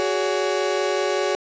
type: chord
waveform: 35% pulse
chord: F# suspended second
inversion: none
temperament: equal with one note detuned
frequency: 370 / 415.3 / 565.7 Hz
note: F#4 / G#4 / C#5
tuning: 0 / 0 / +35 cents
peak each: -23 dBFS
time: 0-1.35 s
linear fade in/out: 0 ms
effects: resampled to 16000 Hz + 8-bit